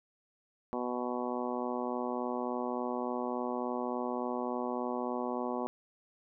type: harmonic tone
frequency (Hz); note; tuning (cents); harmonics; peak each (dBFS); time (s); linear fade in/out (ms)
123.47; B2; 0; 2 / 3 / 4 / 5 / 6 / 7 / 8 / 9; -37 / -39 / -40 / -41 / -42 / -42 / -43 / -44; 0.73-5.67; 0
effects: none